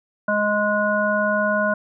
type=harmonic tone; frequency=208.5 Hz; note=G#3; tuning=7 cents sharp; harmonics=1 / 3 / 5 / 7; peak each=-25 / -21 / -26 / -22 dBFS; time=0.28-1.74 s; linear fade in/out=5 ms; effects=none